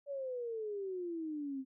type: exponential sweep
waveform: sine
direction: down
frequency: 575 to 259.9 Hz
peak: -37 dBFS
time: 0.06-1.65 s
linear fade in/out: 50 ms
effects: none